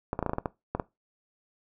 clicks, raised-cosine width 1 ms, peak -14 dBFS, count 10, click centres 0.131 / 0.191 / 0.227 / 0.263 / 0.295 / 0.334 / 0.384 / 0.458 / 0.75 / 0.798 s, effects noise-tail reverb RT60 0.2 s tail -19 dB re dry

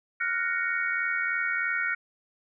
sine chord, Gb major seventh, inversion third, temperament equal with one note detuned, 1396.9 / 1480 / 1864.7 / 2234 Hz, F6 / Gb6 / Bb6 / Db7, 0 / 0 / 0 / +13 cents, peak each -31 dBFS, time 0.2-1.95 s, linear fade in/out 10 ms, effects none

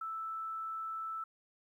sine tone, 1318.5 Hz, E6, in tune, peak -37 dBFS, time 0.01-1.24 s, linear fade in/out 5 ms, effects 12-bit

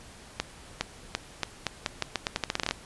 accelerating click train, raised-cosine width 0.2 ms, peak -9 dBFS, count 18, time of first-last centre 0.4-2.71 s, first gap 410 ms, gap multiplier 0.83, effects pink hiss -49 dBFS RMS until 2.85 s + resampled to 24000 Hz

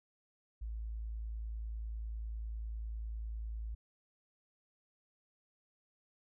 sine tone, 55 Hz, A1, in tune, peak -38 dBFS, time 0.61-3.75 s, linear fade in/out 10 ms, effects none

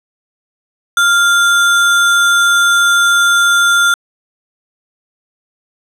sine tone with sample-and-hold, 1396.9 Hz, F6, in tune, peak -7 dBFS, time 0.97-3.94 s, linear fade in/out 2 ms, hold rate 4900 Hz, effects low-pass 11000 Hz 12 dB/octave

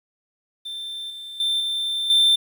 triangle tone with level steps, 3565 Hz, A7, 22 cents sharp, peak -28 / -32 / -18 / -21 / -12 dBFS, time 0.65-2.36 s, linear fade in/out 10 ms, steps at 1.1 / 1.4 / 1.6 / 2.1 s, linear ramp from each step 2 ms, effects 9-bit

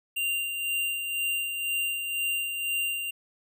square tone with tremolo, 2782 Hz, F7, 7 cents flat, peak -26 dBFS, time 0.16-3.11 s, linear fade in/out 10 ms, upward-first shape sine, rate 2 Hz, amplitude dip 45%, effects none

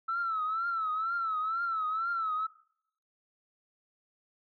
sine tone with vibrato, 1318.5 Hz, E6, in tune, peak -28 dBFS, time 0.08-2.47 s, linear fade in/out 10 ms, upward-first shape triangle, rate 2.1 Hz, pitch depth 110 cents each way, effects noise-tail reverb RT60 0.7 s tail -22 dB re dry + tanh soft clip ceiling -24 dBFS

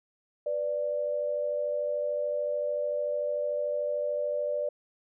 sine tone pair together, 494.3 / 587.8 Hz, B4 / D5, +1 / +1 cents, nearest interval minor third, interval 300 cents, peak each -34 / -28 dBFS, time 0.46-4.69 s, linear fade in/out 5 ms, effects none

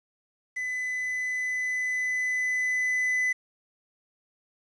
triangle tone with level ramp, 2006 Hz, B6, 26 cents sharp, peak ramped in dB -27 to -21 dBFS, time 0.56-3.33 s, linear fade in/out 10 ms, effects resampled to 22050 Hz + 9-bit

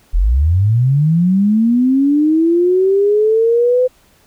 sine linear sweep, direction up, 36.71 to 511 Hz, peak -9 dBFS, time 0.13-3.88 s, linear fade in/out 20 ms, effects pink hiss -52 dBFS RMS until 4.26 s

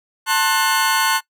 sawtooth chord, F# diminished, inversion first, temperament just, 888 / 1065.6 / 1480 Hz, A5 / C6 / F#6, +16 / +31 / 0 cents, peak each -16 dBFS, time 0.26-1.21 s, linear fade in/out 50 ms, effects noise-tail reverb RT60 0.1 s tail -20 dB re dry

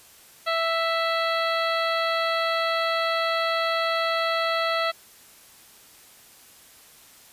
harmonic tone with a mistuned harmonic, 660 Hz, E5, 2 cents sharp, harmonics 1 / 2 / 3 / 4 / 5 / 6 / 7, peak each -26 / -26 / -30 / -34 / -34 / -35 / -36 dBFS, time 0.46-4.92 s, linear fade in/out 20 ms, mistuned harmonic 7, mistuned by -91 cents, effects white hiss -51 dBFS RMS until 7.32 s + resampled to 32000 Hz

